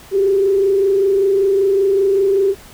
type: tone with frequency modulation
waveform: sine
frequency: 392 Hz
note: G4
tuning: in tune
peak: -11 dBFS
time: 0.11-2.55 s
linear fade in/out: 50 ms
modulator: 25.2 Hz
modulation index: 0.53
effects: pink hiss -41 dBFS RMS until 2.73 s